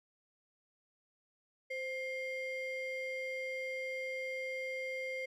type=ring-modulated tone; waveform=triangle; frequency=1318.5 Hz; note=E6; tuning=in tune; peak=-32 dBFS; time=1.7-5.26 s; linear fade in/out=10 ms; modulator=798 Hz; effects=none